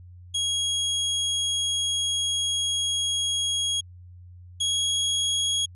sawtooth tone pair in turn, 3300 / 3314 Hz, G#7 / G#7, -12 / -4 cents, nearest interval unison, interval 8 cents, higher second, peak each -20 / -19 dBFS, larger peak second, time 0.34-3.81 / 4.6-5.66 s, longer first, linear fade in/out 10 ms, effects added 89 Hz sine -43 dBFS peak until 5.75 s + resampled to 24000 Hz

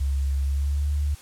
sine tone with pitch glide, 68.9 to 72.74 Hz, C#2 to D2, -10 to -16 cents, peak -21 dBFS, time 0-1.15 s, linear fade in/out 10 ms, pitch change +94 cents, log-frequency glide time 0.44-0.89 s, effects white hiss -48 dBFS RMS until 1.21 s + low-pass 11000 Hz 12 dB/octave

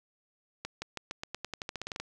accelerating click train, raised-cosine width 0.2 ms, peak -19 dBFS, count 16, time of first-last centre 0.65-2 s, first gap 170 ms, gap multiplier 0.9, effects none

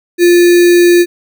sine tone with sample-and-hold, 349.2 Hz, F4, in tune, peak -3 dBFS, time 0.18-1.06 s, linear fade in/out 50 ms, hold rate 2100 Hz, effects none

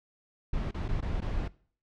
brown noise with dropouts, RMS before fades -31 dBFS, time 0.53-1.48 s, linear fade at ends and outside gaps 5 ms, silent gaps 0.711-0.743 / 0.882-0.887 / 1.007-1.024 / 1.206-1.218 s, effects noise-tail reverb RT60 0.5 s tail -21 dB re dry + low-pass 4000 Hz 12 dB/octave

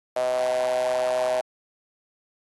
sawtooth tone with high-pass filter, 126.3 Hz, B2, 39 cents sharp, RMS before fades -24 dBFS, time 0.16-1.41 s, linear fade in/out 5 ms, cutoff 620 Hz, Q 9.7, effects AAC 32 kbps

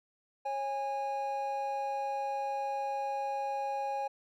triangle tone pair together, 548 / 821.1 Hz, C#5 / G#5, -20 / -20 cents, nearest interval perfect fifth, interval 700 cents, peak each -36 / -31 dBFS, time 0.45-4.08 s, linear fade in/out 10 ms, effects none

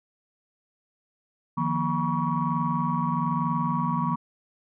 sine tone cluster, 153.1 / 174.2 / 237.4 / 965 / 1122 Hz, D#3 / F3 / A#3 / B5 / C#6, -28 / -4 / +32 / -40 / +21 cents, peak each -29 dBFS, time 1.57-4.16 s, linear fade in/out 10 ms, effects tanh soft clip ceiling -14 dBFS

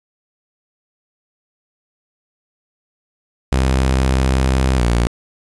sawtooth tone with pitch glide, 65.41 to 58.95 Hz, C2 to A#1, 0 to +20 cents, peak -9 dBFS, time 3.52-5.07 s, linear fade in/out 0 ms, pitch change -180 cents, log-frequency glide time 4.76-4.82 s, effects resampled to 24000 Hz + 7-bit

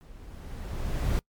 brown noise with level ramp, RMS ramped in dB -49 to -24 dBFS, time 0.01-1.19 s, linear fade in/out 0 ms, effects noise-tail reverb RT60 0.1 s tail -26 dB re dry + MP3 96 kbps

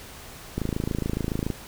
click train, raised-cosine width 3 ms, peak -13 dBFS, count 26, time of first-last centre 0.58-1.503 s, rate 27.1 Hz, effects pink hiss -43 dBFS RMS until 1.67 s

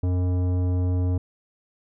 sine tone with tanh clipping, 90.3 Hz, F#2, 42 cents flat, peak -22 dBFS, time 0.03-1.18 s, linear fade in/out 5 ms, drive 14 dB, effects none

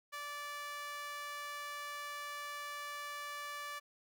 sawtooth tone with high-pass filter, 582 Hz, D5, 16 cents flat, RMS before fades -44 dBFS, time 0.12-3.8 s, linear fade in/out 20 ms, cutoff 1300 Hz, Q 1.9, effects none

